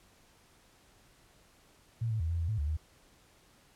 sine tone with pitch steps, 114.8 / 110.1 / 80.9 / 84.5 / 82.8 / 108.8 / 73 / 77.6 Hz, A#2 / A2 / E2 / E2 / E2 / A2 / D2 / D#2, -26 / +2 / -32 / +43 / +8 / -19 / -10 / -4 cents, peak -29 dBFS, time 2.01-2.77 s, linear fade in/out 10 ms, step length 95 ms, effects pink hiss -63 dBFS RMS until 3.75 s + low-pass 12000 Hz 12 dB/octave

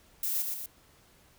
violet noise with echo, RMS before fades -31 dBFS, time 0.23-0.42 s, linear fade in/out 2 ms, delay 120 ms, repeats 2, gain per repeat -4 dB, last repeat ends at 0.66 s, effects pink hiss -61 dBFS RMS until 1.38 s

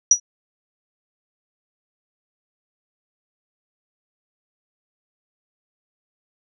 sine tone with exponential decay, 5820 Hz, F#8, 29 cents flat, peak -5 dBFS, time 0.11-0.2 s, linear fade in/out 5 ms, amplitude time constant 19 ms, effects none

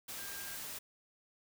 sine tone in noise, 1602 Hz, G6, 37 cents sharp, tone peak -50 dBFS, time 0.18-0.57 s, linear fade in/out 10 ms, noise white, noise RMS -44 dBFS, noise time 0.08-0.79 s, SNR -9 dB, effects none

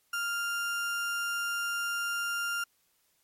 35% pulse tone, 1396.9 Hz, F6, in tune, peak -28 dBFS, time 0.13-2.64 s, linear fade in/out 5 ms, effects white hiss -71 dBFS RMS until 3.23 s + MP3 64 kbps

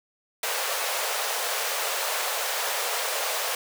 pink high-pass noise, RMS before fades -28 dBFS, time 0.43-3.55 s, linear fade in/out 2 ms, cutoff 470 Hz, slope 48 dB/octave, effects none

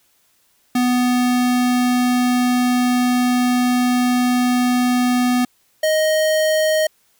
square tone pair in turn, 247.8 / 624.4 Hz, B3 / D#5, +6 / +6 cents, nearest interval octave + major third, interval 1600 cents, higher second, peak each -15 dBFS, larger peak neither, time 0.75-5.45 / 5.83-6.87 s, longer first, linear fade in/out 5 ms, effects white hiss -60 dBFS RMS until 7.19 s

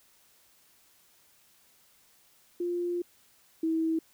sine tone pair in turn, 350 / 323.4 Hz, F4 / E4, +4 / -33 cents, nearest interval minor second, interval 137 cents, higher first, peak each -28 / -25 dBFS, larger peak second, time 2.6-3.02 / 3.63-3.99 s, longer first, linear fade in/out 5 ms, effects white hiss -63 dBFS RMS until 4.13 s

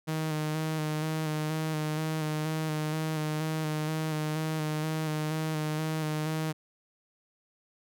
sawtooth tone with vibrato, 155.56 Hz, D#3, in tune, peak -25 dBFS, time 0.07-6.53 s, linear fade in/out 20 ms, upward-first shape square, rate 2.1 Hz, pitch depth 22 cents each way, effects none

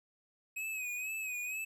square tone with vibrato, 2533 Hz, D#7, 30 cents sharp, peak -37 dBFS, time 0.56-1.65 s, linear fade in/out 10 ms, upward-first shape sine, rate 2.1 Hz, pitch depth 64 cents each way, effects 12-bit

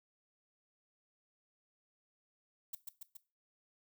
violet noise with echo, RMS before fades -41 dBFS, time 2.73-2.75 s, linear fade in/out 5 ms, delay 140 ms, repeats 3, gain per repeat -3 dB, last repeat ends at 3.17 s, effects noise-tail reverb RT60 0.3 s tail -17 dB re dry

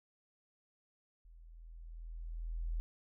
sine tone with level ramp, 41.2 Hz, E1, in tune, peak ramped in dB -55 to -33 dBFS, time 1.25-2.8 s, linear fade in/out 0 ms, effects none

